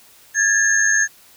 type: tone cluster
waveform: sine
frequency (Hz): 1647 / 1748 / 6440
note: G#6 / A6 / G8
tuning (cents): -15 / -12 / +46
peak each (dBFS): -18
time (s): 0.34-1.08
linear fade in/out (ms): 50
effects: white hiss -49 dBFS RMS until 1.36 s